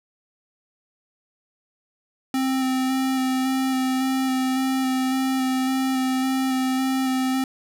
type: tone with vibrato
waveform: square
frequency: 261.6 Hz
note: C4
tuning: in tune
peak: -21 dBFS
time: 2.34-7.44 s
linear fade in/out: 2 ms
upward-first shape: square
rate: 1.8 Hz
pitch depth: 12 cents each way
effects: none